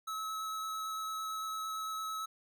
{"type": "tone with vibrato", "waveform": "square", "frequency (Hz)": 1293, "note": "E6", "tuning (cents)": -34, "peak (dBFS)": -37, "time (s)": [0.07, 2.26], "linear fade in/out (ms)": 10, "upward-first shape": "square", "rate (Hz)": 8.9, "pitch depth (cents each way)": 8, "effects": []}